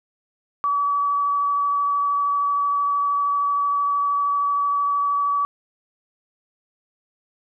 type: tone with vibrato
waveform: sine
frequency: 1143 Hz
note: D6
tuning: 47 cents flat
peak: -18 dBFS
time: 0.64-5.45 s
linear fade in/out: 0 ms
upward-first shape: sine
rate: 13 Hz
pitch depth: 8 cents each way
effects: none